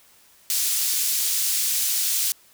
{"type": "high-pass noise", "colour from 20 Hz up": "pink", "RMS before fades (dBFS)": -23, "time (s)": [0.5, 2.32], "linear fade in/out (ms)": 0, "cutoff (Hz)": 5500, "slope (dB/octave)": 12, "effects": ["white hiss -55 dBFS RMS until 2.53 s"]}